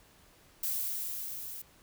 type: noise with level ramp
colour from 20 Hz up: violet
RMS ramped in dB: -32 to -43 dBFS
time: 0.63-1.62 s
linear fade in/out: 5 ms
effects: pink hiss -61 dBFS RMS until 1.82 s